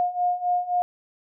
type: beating tone pair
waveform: sine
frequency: 712 / 715.8 Hz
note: F5 / F5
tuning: +33 / +42 cents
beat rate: 3.8 Hz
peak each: -26 / -23 dBFS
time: 0-0.82 s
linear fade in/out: 0 ms
effects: none